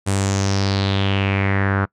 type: tone with low-pass filter sweep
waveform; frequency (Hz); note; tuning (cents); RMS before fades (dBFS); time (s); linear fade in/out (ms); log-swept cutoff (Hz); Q
sawtooth; 98; G2; 0; -19; 0.06-1.86; 20; 9100 to 1400; 4.3
effects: noise-tail reverb RT60 0.1 s tail -24 dB re dry